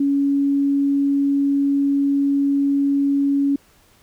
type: tone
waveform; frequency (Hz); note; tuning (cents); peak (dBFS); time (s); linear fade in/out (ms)
sine; 280; C#4; +18; -15; 0-3.56; 5
effects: pink hiss -55 dBFS RMS until 4.02 s